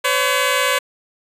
10% pulse tone pair together, 509.4 / 565 Hz, C5 / C#5, -46 / +33 cents, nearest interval major second, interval 179 cents, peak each -10 dBFS, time 0.04-0.79 s, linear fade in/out 10 ms, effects resampled to 32000 Hz

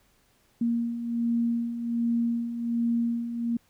sine beating tone pair, 233.1 / 234.4 Hz, A#3 / A#3, 0 / +10 cents, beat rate 1.3 Hz, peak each -32 / -25 dBFS, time 0.61-3.57 s, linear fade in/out 5 ms, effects pink hiss -65 dBFS RMS until 3.69 s

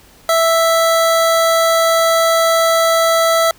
25% pulse tone, 659.3 Hz, E5, in tune, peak -7 dBFS, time 0.29-3.51 s, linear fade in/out 2 ms, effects pink hiss -46 dBFS RMS until 3.58 s

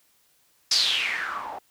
blue noise with low-pass filter sweep, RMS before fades -26 dBFS, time 0.71-1.59 s, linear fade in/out 5 ms, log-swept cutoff 5200 to 710 Hz, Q 6.5, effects white hiss -64 dBFS RMS until 1.7 s

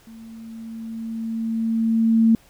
sine tone with level ramp, 225.7 Hz, A3, 44 cents sharp, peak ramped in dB -39 to -11 dBFS, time 0.07-2.35 s, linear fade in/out 2 ms, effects pink hiss -54 dBFS RMS until 2.49 s

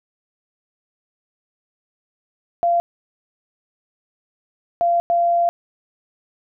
sine tone bursts at uneven times, 689 Hz, F5, 24 cents flat, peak -14 dBFS, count 3, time 2.63-2.8 / 4.81-5 / 5.1-5.49 s, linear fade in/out 0 ms, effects none

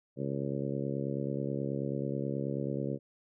harmonic tone, 69.3 Hz, C#2, in tune, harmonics 2 / 3 / 4 / 5 / 6 / 7 / 8, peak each -36 / -38 / -39 / -40 / -41 / -41 / -42 dBFS, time 0.16-2.99 s, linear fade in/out 50 ms, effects none

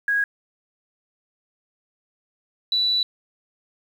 sine tone pair in turn, 1648 / 3956 Hz, G#6 / B7, -14 / +2 cents, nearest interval octave + minor third, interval 1516 cents, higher second, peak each -18 dBFS, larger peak neither, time 0.08-0.24 / 2.72-3.03 s, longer second, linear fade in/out 2 ms, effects 8-bit

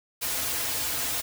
white noise with comb filter, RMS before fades -29 dBFS, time 0.21-1.22 s, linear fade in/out 20 ms, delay 5.2 ms, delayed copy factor -0.95, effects none

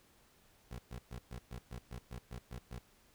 20% pulse tone bursts, 60.6 Hz, B1, 32 cents flat, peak -38 dBFS, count 11, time 0.71-2.79 s, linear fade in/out 5 ms, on 80 ms, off 120 ms, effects pink hiss -67 dBFS RMS until 3.14 s

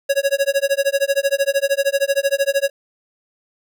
square tone with tremolo, 554.4 Hz, C#5, in tune, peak -13 dBFS, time 0.09-2.7 s, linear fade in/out 10 ms, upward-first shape sine, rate 13 Hz, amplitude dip 100%, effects none

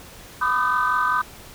sine tone cluster, 999 / 1202 / 1247 / 1530 Hz, B5 / D6 / D#6 / G6, +20 / +40 / +3 / -42 cents, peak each -23 dBFS, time 0.41-1.22 s, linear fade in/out 10 ms, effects tanh soft clip ceiling -11 dBFS + pink hiss -43 dBFS RMS until 1.54 s

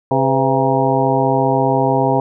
harmonic tone with a mistuned harmonic, 134.6 Hz, C3, 49 cents sharp, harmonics 1 / 2 / 3 / 4 / 5 / 6 / 7, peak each -20 / -20 / -20 / -20 / -20 / -20 / -20 dBFS, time 0.11-2.2 s, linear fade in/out 2 ms, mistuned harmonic 4, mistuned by -94 cents, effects none

